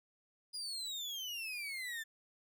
35% pulse exponential sweep, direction down, 4968 to 1755 Hz, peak -38 dBFS, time 0.53-2.04 s, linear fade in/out 20 ms, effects none

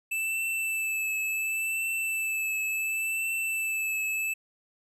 square tone with vibrato, 2637 Hz, E7, in tune, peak -28 dBFS, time 0.11-4.34 s, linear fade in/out 10 ms, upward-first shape triangle, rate 0.7 Hz, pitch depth 28 cents each way, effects none

